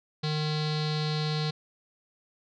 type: tone with low-pass filter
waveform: square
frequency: 152.8 Hz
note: D#3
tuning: 31 cents flat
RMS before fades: -29 dBFS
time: 0.23-1.51 s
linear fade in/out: 10 ms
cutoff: 4200 Hz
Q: 6.9
effects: none